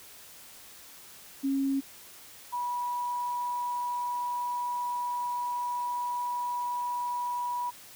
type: tone pair in turn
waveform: sine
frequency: 272.9 / 974.4 Hz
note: C#4 / B5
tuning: -27 / -24 cents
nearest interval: octave + minor seventh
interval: 2203 cents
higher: second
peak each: -25 / -29 dBFS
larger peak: first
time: 1.43-1.81 / 2.52-7.71 s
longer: second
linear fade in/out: 20 ms
effects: white hiss -50 dBFS RMS until 7.95 s